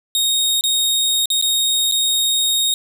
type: tone with dropouts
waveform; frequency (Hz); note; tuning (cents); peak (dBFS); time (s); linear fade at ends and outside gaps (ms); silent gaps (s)
sawtooth; 3729; A#7; 0; -12; 0.15-2.74; 1; 0.61-0.638 / 1.257-1.302 / 1.414-1.424 / 1.914-1.921
effects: none